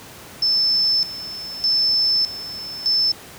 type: tone with tremolo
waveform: sine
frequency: 5274 Hz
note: E8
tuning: in tune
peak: -15 dBFS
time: 0.42-3.12 s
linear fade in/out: 5 ms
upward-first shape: square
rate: 0.82 Hz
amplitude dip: 80%
effects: pink hiss -40 dBFS RMS until 3.38 s + high-pass 80 Hz 12 dB/octave